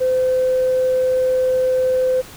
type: tone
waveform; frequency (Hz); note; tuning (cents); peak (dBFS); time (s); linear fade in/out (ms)
sine; 513; C5; -34; -13; 0-2.22; 20
effects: tanh soft clip ceiling -10 dBFS + pink hiss -39 dBFS RMS until 2.36 s